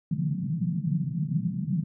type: band-pass noise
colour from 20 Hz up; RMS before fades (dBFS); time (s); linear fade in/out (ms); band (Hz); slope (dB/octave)
white; -28; 0.11-1.84; 5; 140 to 190; 48
effects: none